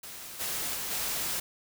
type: noise with level steps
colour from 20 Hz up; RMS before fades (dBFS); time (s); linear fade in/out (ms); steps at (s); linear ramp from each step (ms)
white; -43 / -33 / -35 / -32; 0.03-1.4; 5; 0.39 / 0.73 / 0.9; 20
effects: none